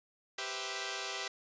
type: chord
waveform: 5% pulse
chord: C major seventh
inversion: second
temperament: equal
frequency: 392 / 493.9 / 523.3 / 659.3 Hz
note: G4 / B4 / C5 / E5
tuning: 0 / 0 / 0 / 0 cents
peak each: -29 / -32 / -34 / -31 dBFS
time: 0.38-1.28 s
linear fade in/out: 5 ms
effects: resampled to 16000 Hz